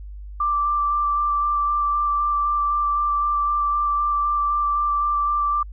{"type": "tone with vibrato", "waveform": "sine", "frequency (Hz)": 1174.7, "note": "D6", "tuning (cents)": 0, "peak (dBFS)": -18, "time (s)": [0.4, 5.63], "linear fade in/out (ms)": 5, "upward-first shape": "square", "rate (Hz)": 3.9, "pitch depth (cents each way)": 9, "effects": ["added 50 Hz sine -33 dBFS peak until 5.72 s"]}